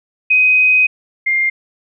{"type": "tone pair in turn", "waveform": "sine", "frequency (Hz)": [2512, 2112], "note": ["D#7", "C7"], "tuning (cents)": [16, 16], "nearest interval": "minor third", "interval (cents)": 300, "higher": "first", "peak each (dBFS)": [-8, -12], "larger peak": "first", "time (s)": [[0.3, 0.87], [1.26, 1.5]], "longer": "first", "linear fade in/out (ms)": 10, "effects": []}